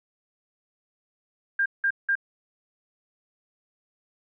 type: tone bursts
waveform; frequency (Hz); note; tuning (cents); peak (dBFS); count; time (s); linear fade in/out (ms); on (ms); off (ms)
sine; 1600; G6; +35; -20; 3; 1.59-2.154; 5; 68; 180
effects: none